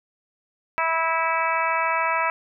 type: harmonic tone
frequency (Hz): 326.7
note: E4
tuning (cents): -15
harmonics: 2 / 3 / 4 / 5 / 6 / 7 / 8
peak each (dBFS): -29 / -24 / -26 / -31 / -31 / -29 / -32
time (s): 0.78-2.3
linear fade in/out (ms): 0
effects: none